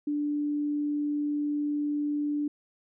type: tone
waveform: sine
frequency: 293.7 Hz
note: D4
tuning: in tune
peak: -26 dBFS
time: 0.07-2.48 s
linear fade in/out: 5 ms
effects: none